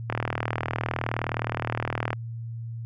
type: click train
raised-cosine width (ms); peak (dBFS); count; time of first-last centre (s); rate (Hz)
0.5; -11; 81; 0.1-2.13; 39.4
effects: added 115 Hz sine -32 dBFS peak until 2.85 s